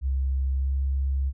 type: tone with pitch glide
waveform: sine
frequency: 66.7 to 67.71 Hz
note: C2 to C#2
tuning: +34 to -40 cents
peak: -22 dBFS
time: 0.01-1.33 s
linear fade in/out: 50 ms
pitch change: +26 cents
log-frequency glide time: 0.55-0.73 s
effects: none